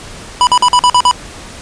square tone bursts, 987.8 Hz, B5, in tune, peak -6 dBFS, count 7, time 0.41-1.112 s, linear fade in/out 0 ms, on 60 ms, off 47 ms, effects pink hiss -31 dBFS RMS until 1.61 s + resampled to 22050 Hz

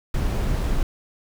brown noise, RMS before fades -22 dBFS, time 0.14-0.83 s, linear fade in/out 2 ms, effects none

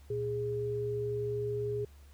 sine tone pair together, 117.81 / 413.7 Hz, A#2 / G#4, +19 / -7 cents, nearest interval octave + minor seventh, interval 2174 cents, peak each -37 / -32 dBFS, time 0.1-1.85 s, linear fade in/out 5 ms, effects added 71 Hz sine -52 dBFS peak until 2.13 s + pink hiss -64 dBFS RMS until 2.13 s

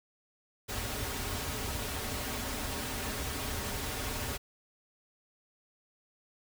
pink noise with comb filter, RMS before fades -36 dBFS, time 0.68-4.38 s, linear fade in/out 20 ms, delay 5.9 ms, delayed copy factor -0.6, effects none

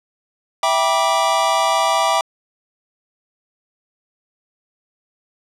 square chord, E minor seventh, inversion none, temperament equal with one note detuned, 659.3 / 784 / 968.6 / 1174.7 Hz, E5 / G5 / B5 / D6, 0 / 0 / -34 / 0 cents, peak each -21 dBFS, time 0.63-2.21 s, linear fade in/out 2 ms, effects low-pass 9000 Hz 12 dB/octave

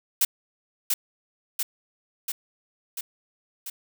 blue noise with echo, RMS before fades -20 dBFS, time 0.21-0.25 s, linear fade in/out 5 ms, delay 690 ms, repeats 5, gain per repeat -3 dB, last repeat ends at 3.7 s, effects none

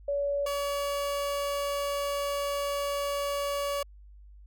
sine / 30% pulse tone pair in turn, 568 / 568 Hz, C#5 / C#5, +42 / +42 cents, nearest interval unison, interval 0 cents, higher neither, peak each -26 dBFS, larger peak neither, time 0.08-0.46 / 0.46-3.83 s, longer second, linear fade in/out 5 ms, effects added 50 Hz sine -48 dBFS peak until 4.46 s

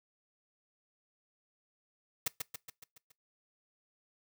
white noise with echo, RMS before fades -31 dBFS, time 2.26-2.28 s, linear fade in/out 5 ms, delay 140 ms, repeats 6, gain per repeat -5 dB, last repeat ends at 3.12 s, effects noise-tail reverb RT60 0.2 s tail -23 dB re dry

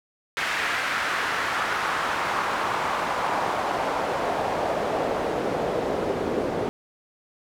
pink noise with band-pass filter sweep, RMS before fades -26 dBFS, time 0.37-6.69 s, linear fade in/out 0 ms, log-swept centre 1800 to 410 Hz, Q 1.6, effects none

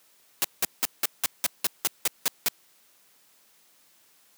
white noise bursts, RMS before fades -23 dBFS, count 11, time 0.42-2.484 s, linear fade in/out 0 ms, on 24 ms, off 180 ms, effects white hiss -61 dBFS RMS until 4.37 s + high-pass 150 Hz 12 dB/octave

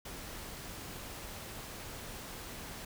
pink noise, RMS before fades -45 dBFS, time 0.05-2.85 s, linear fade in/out 5 ms, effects none

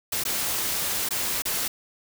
white noise with dropouts, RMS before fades -27 dBFS, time 0.12-1.68 s, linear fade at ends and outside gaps 5 ms, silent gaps 0.238-0.251 / 1.089-1.107 / 1.421-1.453 s, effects none

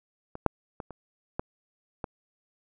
clicks, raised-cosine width 1 ms, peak -24 / -6 / -22 / -27 / -15 / -18 dBFS, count 6, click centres 0.354 / 0.463 / 0.802 / 0.907 / 1.395 / 2.042 s, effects none

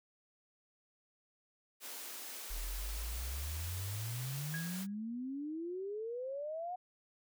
white high-pass noise, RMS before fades -46 dBFS, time 1.8-4.87 s, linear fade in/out 50 ms, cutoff 230 Hz, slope 48 dB/octave
sine exponential sweep, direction up, 38 to 738 Hz, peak -38 dBFS, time 2.5-6.76 s, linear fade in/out 10 ms
sine tone with exponential decay, 1649 Hz, G#6, 13 cents flat, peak -38 dBFS, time 4.54-4.94 s, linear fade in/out 0 ms, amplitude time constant 86 ms
effects none

